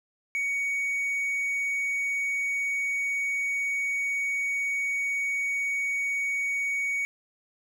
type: tone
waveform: triangle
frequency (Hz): 2241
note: C#7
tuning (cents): +18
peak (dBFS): -24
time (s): 0.35-7.05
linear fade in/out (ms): 0
effects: none